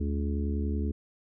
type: harmonic tone with a mistuned harmonic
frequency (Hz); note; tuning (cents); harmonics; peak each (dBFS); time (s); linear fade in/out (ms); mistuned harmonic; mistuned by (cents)
70.5; C#2; +30; 1 / 3 / 4 / 5 / 6; -28 / -34 / -37 / -41 / -41; 0-0.92; 10; 1; +140
effects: none